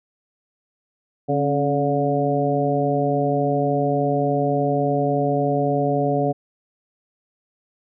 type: harmonic tone with a mistuned harmonic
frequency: 143.5 Hz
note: D3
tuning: 40 cents flat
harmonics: 1 / 2 / 3 / 4 / 5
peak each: -24 / -24 / -24 / -24 / -24 dBFS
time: 1.28-6.33 s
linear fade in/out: 20 ms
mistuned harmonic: 2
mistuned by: -63 cents
effects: none